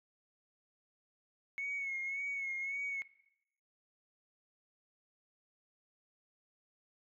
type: tone with vibrato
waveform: sine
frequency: 2195 Hz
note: C#7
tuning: 18 cents flat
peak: -35 dBFS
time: 1.58-3.02 s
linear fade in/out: 0 ms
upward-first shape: sine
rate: 1.8 Hz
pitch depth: 47 cents each way
effects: noise-tail reverb RT60 0.8 s tail -20 dB re dry + tanh soft clip ceiling -31 dBFS